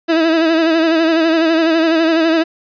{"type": "tone with vibrato", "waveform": "30% pulse", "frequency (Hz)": 325.4, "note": "E4", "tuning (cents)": -22, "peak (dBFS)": -8, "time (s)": [0.08, 2.44], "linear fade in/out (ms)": 20, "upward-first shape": "sine", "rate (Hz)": 12, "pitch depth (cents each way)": 53, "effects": ["resampled to 11025 Hz", "8-bit"]}